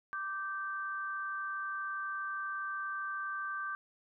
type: tone pair together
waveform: sine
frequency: 1174.7 / 1557.7 Hz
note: D6 / G6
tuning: 0 / -11 cents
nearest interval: perfect fourth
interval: 489 cents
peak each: -38 / -38 dBFS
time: 0.13-3.75 s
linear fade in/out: 0 ms
effects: none